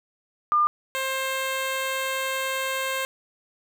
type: tone pair in turn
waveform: sine / 10% pulse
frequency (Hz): 1203 / 529.7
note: D6 / C5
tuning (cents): +41 / +21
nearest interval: octave + major second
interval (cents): 1420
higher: first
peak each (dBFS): -17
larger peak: neither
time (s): 0.52-0.67 / 0.95-3.05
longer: second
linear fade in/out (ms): 0
effects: none